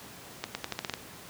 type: accelerating click train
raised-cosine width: 0.2 ms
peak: -14 dBFS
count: 8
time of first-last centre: 0.44-0.938 s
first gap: 110 ms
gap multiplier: 0.85
effects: pink hiss -47 dBFS RMS until 1.29 s + high-pass 100 Hz 12 dB/octave